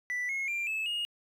triangle tone with pitch steps, 1975.5 / 2167 / 2377 / 2607 / 2859 Hz, B6 / C#7 / D7 / E7 / F7, 0 / -40 / +20 / -20 / +40 cents, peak -28 dBFS, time 0.1-1.05 s, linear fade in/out 0 ms, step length 190 ms, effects tanh soft clip ceiling -24 dBFS

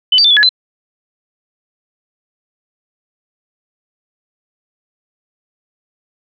sine tone with pitch steps, 3016 / 4640 / 3548 / 3400 / 1694 / 4050 Hz, F#7 / D8 / A7 / G#7 / G#6 / B7, +32 / -22 / +14 / +40 / +34 / +43 cents, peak -6 dBFS, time 0.12-0.492 s, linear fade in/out 5 ms, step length 62 ms, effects none

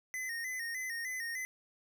square tone with vibrato, 1936 Hz, B6, 35 cents flat, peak -37 dBFS, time 0.14-1.45 s, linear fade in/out 0 ms, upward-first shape square, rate 3.3 Hz, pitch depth 77 cents each way, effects none

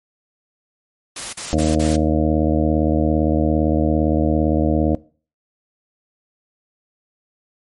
white noise bursts, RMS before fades -28 dBFS, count 4, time 1.16-1.963 s, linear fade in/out 5 ms, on 170 ms, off 41 ms
harmonic tone, 77.6 Hz, D#2, 4 cents flat, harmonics 1 / 2 / 3 / 4 / 6 / 7 / 8 / 9, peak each -20 / -23 / -21 / -20 / -26 / -23 / -27 / -28 dBFS, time 1.53-4.95 s, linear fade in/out 0 ms
effects noise-tail reverb RT60 0.4 s tail -21 dB re dry + MP3 48 kbps

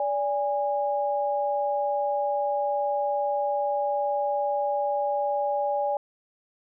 sine tone pair together, 579.2 / 820 Hz, D5 / G#5, -24 / -22 cents, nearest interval tritone, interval 602 cents, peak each -26 dBFS, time 0-5.97 s, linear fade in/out 2 ms, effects none

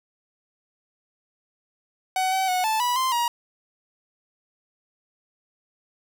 45% pulse tone with pitch steps, 750 / 761 / 734 / 876 / 980 / 1041 / 951 Hz, F#5 / F#5 / F#5 / A5 / B5 / C6 / A#5, +23 / +48 / -14 / -8 / -14 / -9 / +34 cents, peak -21 dBFS, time 2.16-3.28 s, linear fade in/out 2 ms, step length 160 ms, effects none

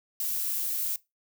violet noise, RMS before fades -30 dBFS, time 0.2-0.96 s, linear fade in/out 2 ms, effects noise-tail reverb RT60 0.2 s tail -20 dB re dry

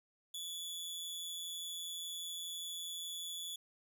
sawtooth tone with amplitude modulation, 3433 Hz, A7, 43 cents flat, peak -36 dBFS, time 0.34-3.56 s, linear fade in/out 5 ms, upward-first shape sine, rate 172 Hz, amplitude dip 50%, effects none

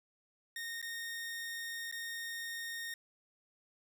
sawtooth tone with dropouts, 1847 Hz, A#6, 16 cents flat, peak -36 dBFS, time 0.56-2.94 s, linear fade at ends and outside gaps 2 ms, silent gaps 0.816-0.826 / 1.914-1.924 s, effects none

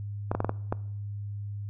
clicks, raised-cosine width 1 ms, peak -13 dBFS, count 6, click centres 0.315 / 0.35 / 0.404 / 0.446 / 0.494 / 0.725 s, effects noise-tail reverb RT60 0.7 s tail -21 dB re dry + added 102 Hz sine -33 dBFS peak until 1.69 s

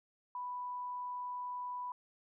sine tone, 989 Hz, B5, 2 cents sharp, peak -38 dBFS, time 0.35-1.92 s, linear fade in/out 2 ms, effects none

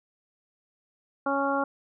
harmonic tone, 277.2 Hz, C#4, in tune, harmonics 1 / 2 / 3 / 4 / 5, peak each -30 / -29 / -30 / -31 / -31 dBFS, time 1.26-1.64 s, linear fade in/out 5 ms, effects none

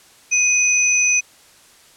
sine tone pair together, 2497 / 6011 Hz, D#7 / F#8, +6 / +26 cents, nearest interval octave + minor third, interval 1520 cents, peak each -16 dBFS, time 0.31-1.21 s, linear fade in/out 20 ms, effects white hiss -49 dBFS RMS until 1.96 s + low-pass 10000 Hz 12 dB/octave

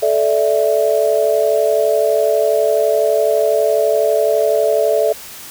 sine chord, A suspended fourth, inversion none, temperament equal with one note detuned, 436 / 587.3 / 659.3 Hz, A4 / D5 / E5, -16 / 0 / 0 cents, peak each -16 dBFS, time 0.02-5.13 s, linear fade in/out 10 ms, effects white hiss -34 dBFS RMS until 5.5 s

